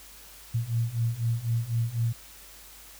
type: beating tone pair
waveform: sine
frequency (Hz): 114.1 / 118.1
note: A#2 / A#2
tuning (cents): -37 / +23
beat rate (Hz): 4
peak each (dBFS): -29 / -27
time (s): 0.54-2.13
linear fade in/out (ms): 10
effects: added 50 Hz sine -55 dBFS peak until 2.99 s + white hiss -49 dBFS RMS until 2.99 s